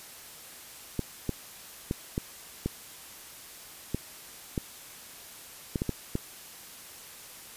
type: clicks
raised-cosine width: 3 ms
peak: -15 dBFS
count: 11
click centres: 0.993 / 1.293 / 1.911 / 2.179 / 2.66 / 3.946 / 4.578 / 5.758 / 5.819 / 5.893 / 6.154 s
effects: white hiss -47 dBFS RMS until 7.56 s + resampled to 32000 Hz